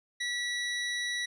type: tone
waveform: 25% pulse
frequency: 1944 Hz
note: B6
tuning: 28 cents flat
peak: -27 dBFS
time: 0.2-1.26 s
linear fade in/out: 10 ms
effects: resampled to 22050 Hz